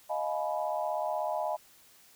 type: chord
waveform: sine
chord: F half-diminished seventh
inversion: third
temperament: equal with one note detuned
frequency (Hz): 622.3 / 698.5 / 849 / 987.8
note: Eb5 / F5 / Ab5 / Cb6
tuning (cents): 0 / 0 / +38 / 0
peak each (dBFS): -33 / -35 / -35 / -38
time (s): 0.09-1.57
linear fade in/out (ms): 20
effects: white hiss -59 dBFS RMS until 2.15 s